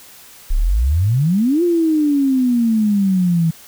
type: exponential two-way sweep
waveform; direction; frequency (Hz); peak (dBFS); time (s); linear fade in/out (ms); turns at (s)
sine; up then down; 30.14 to 354.2 to 160.6; -12; 0.5-3.51; 10; 1.63
effects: white hiss -42 dBFS RMS until 3.67 s